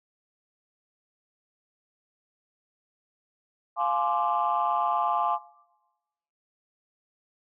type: chord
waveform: sine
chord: D half-diminished seventh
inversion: first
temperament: equal with one note detuned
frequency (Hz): 698.5 / 845.6 / 1046.5 / 1174.7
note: F5 / Ab5 / C6 / D6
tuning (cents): 0 / +31 / 0 / 0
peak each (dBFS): -28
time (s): 3.76-5.39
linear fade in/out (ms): 50
effects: noise-tail reverb RT60 1.0 s tail -19 dB re dry + tanh soft clip ceiling -15 dBFS